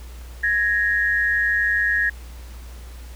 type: tone pair together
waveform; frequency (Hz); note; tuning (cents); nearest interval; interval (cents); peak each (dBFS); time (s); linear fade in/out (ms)
sine; 1663.7 / 1864.7; G#6 / A#6; +3 / 0; major second; 197; -20; 0.43-2.1; 10
effects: added 60 Hz sine -35 dBFS peak until 3.15 s + pink hiss -47 dBFS RMS until 3.15 s